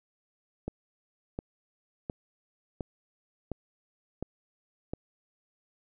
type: click train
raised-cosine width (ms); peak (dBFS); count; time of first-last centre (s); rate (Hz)
2; -20; 7; 0.68-4.935; 1.41
effects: none